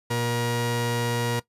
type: tone pair together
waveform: sawtooth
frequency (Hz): 118.9 / 475.6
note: A#2 / A#4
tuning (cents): +35 / +35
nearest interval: 2 octaves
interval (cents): 2400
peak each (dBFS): -22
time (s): 0.1-1.4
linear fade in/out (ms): 10
effects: noise-tail reverb RT60 0.1 s tail -18 dB re dry + resampled to 32000 Hz